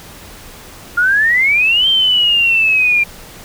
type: exponential two-way sweep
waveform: sine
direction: up then down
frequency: 1396.9 to 3163 to 2382 Hz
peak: -9 dBFS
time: 0.97-3.04 s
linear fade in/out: 10 ms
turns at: 1.88 s
effects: pink hiss -36 dBFS RMS until 3.44 s